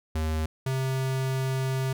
square tone pair in turn, 78.7 / 132.12 Hz, D#2 / C3, +20 / +17 cents, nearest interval major sixth, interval 897 cents, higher second, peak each -26 dBFS, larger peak neither, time 0.15-0.46 / 0.66-1.93 s, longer second, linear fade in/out 5 ms, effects none

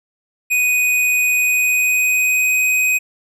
square tone with pitch glide, 2489 to 2509 Hz, D#7 to D#7, 0 to +14 cents, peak -14 dBFS, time 0.5-2.99 s, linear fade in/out 20 ms, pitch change +14 cents, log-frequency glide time 1.33-2.61 s, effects none

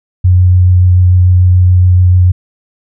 sine tone with vibrato, 90.6 Hz, F#2, 36 cents flat, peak -3 dBFS, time 0.24-2.32 s, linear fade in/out 10 ms, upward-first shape sine, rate 6.9 Hz, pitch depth 12 cents each way, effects none

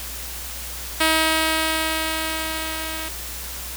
5% pulse tone with level ramp, 318.5 Hz, D#4, 41 cents sharp, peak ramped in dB -4 to -18 dBFS, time 1-3.09 s, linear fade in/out 10 ms, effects added 60 Hz sine -36 dBFS peak until 3.76 s + white hiss -33 dBFS RMS until 3.76 s

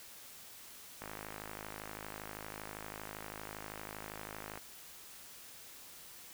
click train, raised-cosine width 0.5 ms, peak -28 dBFS, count 188, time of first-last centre 1.02-4.575 s, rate 52.6 Hz, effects white hiss -53 dBFS RMS until 6.33 s

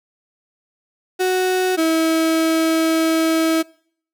35% pulse tone pair in turn, 370 / 323.3 Hz, F#4 / E4, 0 / -34 cents, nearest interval major second, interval 234 cents, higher first, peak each -14 / -13 dBFS, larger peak second, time 1.19-1.77 / 1.77-3.63 s, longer second, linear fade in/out 20 ms, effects noise-tail reverb RT60 0.6 s tail -25 dB re dry

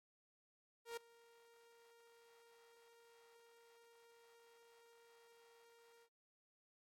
sawtooth tone with ADSR envelope, 466.2 Hz, A#4, in tune, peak -39 dBFS, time 0.85-6.09 s, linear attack 120 ms, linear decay 6 ms, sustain -23 dB, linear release 66 ms, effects AAC 48 kbps

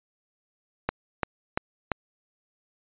click train, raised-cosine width 0.5 ms, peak -9 dBFS, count 4, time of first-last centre 0.89-1.917 s, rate 2.92 Hz, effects resampled to 8000 Hz

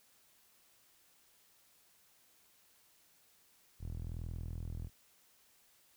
sawtooth tone with band-pass filter, 41.2 Hz, E1, in tune, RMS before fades -42 dBFS, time 3.79-4.9 s, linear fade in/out 50 ms, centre 90 Hz, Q 1.2, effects white hiss -68 dBFS RMS until 5.96 s

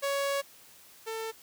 sawtooth tone pair in turn, 558 / 446.6 Hz, C#5 / A4, +11 / +26 cents, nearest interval major third, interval 385 cents, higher first, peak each -24 / -30 dBFS, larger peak first, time 0.02-0.42 / 1.06-1.32 s, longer first, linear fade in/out 20 ms, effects white hiss -55 dBFS RMS until 1.42 s + high-pass 60 Hz 12 dB/octave

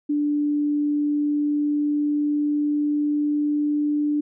sine tone with pitch glide, 293.7 to 295.6 Hz, D4 to D4, 0 to +11 cents, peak -19 dBFS, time 0.09-4.21 s, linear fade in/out 10 ms, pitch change +11 cents, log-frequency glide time 0.91-3.95 s, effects none

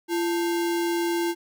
sine tone with sample-and-hold, 341.1 Hz, F4, 41 cents flat, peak -22 dBFS, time 0.08-1.35 s, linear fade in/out 50 ms, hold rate 1225 Hz, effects none

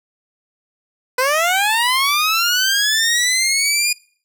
15% pulse linear sweep, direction up, 493.9 to 2451 Hz, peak -8 dBFS, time 1.18-3.93 s, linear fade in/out 5 ms, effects noise-tail reverb RT60 0.5 s tail -24 dB re dry

